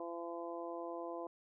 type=harmonic tone; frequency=170 Hz; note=F3; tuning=46 cents flat; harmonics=2 / 3 / 4 / 5 / 6; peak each=-45 / -46 / -46 / -53 / -49 dBFS; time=0-1.27 s; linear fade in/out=2 ms; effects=none

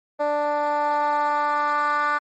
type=tone with band-pass filter sweep; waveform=10% pulse; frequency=294.5 Hz; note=D4; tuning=5 cents sharp; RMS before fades=-22 dBFS; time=0.19-2.19 s; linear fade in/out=20 ms; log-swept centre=650 to 1300 Hz; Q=3; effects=MP3 32 kbps

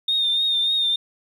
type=tone with vibrato; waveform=sine; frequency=3657 Hz; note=A#7; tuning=34 cents flat; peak=-17 dBFS; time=0.08-0.96 s; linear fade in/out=5 ms; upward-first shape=triangle; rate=3.4 Hz; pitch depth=47 cents each way; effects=tanh soft clip ceiling -13 dBFS + 9-bit

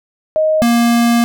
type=tone pair in turn; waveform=sine / square; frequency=625 / 235.3 Hz; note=D#5 / A#3; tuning=+8 / +16 cents; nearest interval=octave + perfect fourth; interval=1692 cents; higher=first; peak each=-10 dBFS; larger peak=neither; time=0.36-0.62 / 0.62-1.24 s; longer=second; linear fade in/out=0 ms; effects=none

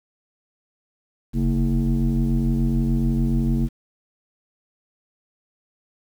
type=tone with frequency modulation; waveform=sine; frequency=138.59 Hz; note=C#3; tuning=in tune; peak=-16 dBFS; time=1.33-3.69 s; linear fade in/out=50 ms; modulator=90.1 Hz; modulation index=1.5; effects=tanh soft clip ceiling -14 dBFS + 8-bit

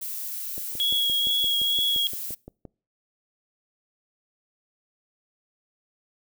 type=noise; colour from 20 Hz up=violet; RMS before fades=-33 dBFS; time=0.01-2.35 s; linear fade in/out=10 ms
type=click train; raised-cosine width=2 ms; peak=-27 dBFS; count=13; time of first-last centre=0.58-2.653 s; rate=5.79 Hz
type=tone with vibrato; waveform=sine; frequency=3325 Hz; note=G#7; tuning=1 cent sharp; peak=-21 dBFS; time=0.8-2.07 s; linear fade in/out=0 ms; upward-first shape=sine; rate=2.2 Hz; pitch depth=14 cents each way
effects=noise-tail reverb RT60 0.4 s tail -25 dB re dry

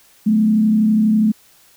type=tone with frequency modulation; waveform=sine; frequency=215.9 Hz; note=A3; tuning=33 cents flat; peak=-11 dBFS; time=0.26-1.32 s; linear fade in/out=10 ms; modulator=32.2 Hz; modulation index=0.46; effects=white hiss -51 dBFS RMS until 1.76 s

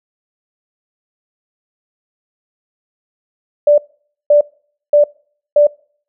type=tone bursts; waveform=sine; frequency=587.3 Hz; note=D5; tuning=in tune; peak=-5 dBFS; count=4; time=3.67-5.67 s; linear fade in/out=5 ms; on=110 ms; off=520 ms; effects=noise-tail reverb RT60 0.5 s tail -24 dB re dry

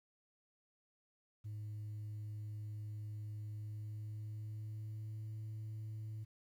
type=tone with pitch glide; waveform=sine; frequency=106 to 108.67 Hz; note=G#2 to A2; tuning=+36 to -21 cents; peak=-40 dBFS; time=1.44-6.25 s; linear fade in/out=20 ms; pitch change=+43 cents; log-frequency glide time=3.5-5.33 s; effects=tanh soft clip ceiling -41 dBFS + 12-bit

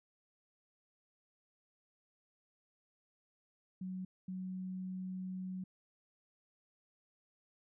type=tone bursts at uneven times; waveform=sine; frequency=185.8 Hz; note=F#3; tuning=7 cents sharp; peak=-39 dBFS; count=2; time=3.81-4.05 / 4.28-5.64 s; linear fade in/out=5 ms; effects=none

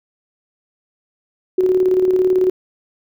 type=tone with tremolo; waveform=sine; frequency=370 Hz; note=F#4; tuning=in tune; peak=-10 dBFS; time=1.58-2.5 s; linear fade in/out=5 ms; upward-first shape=square; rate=18 Hz; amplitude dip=40%; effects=none

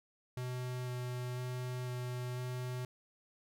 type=tone with vibrato; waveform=square; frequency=125 Hz; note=B2; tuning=21 cents sharp; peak=-38 dBFS; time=0.37-2.85 s; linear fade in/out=2 ms; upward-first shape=square; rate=1 Hz; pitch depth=8 cents each way; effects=13-bit

